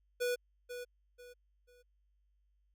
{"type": "tone with echo", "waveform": "square", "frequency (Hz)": 490.1, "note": "B4", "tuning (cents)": -13, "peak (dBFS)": -32, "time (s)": [0.2, 0.36], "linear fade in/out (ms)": 20, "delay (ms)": 490, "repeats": 3, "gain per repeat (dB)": -10, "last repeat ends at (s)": 1.83, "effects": ["added 50 Hz sine -70 dBFS peak until 2.74 s"]}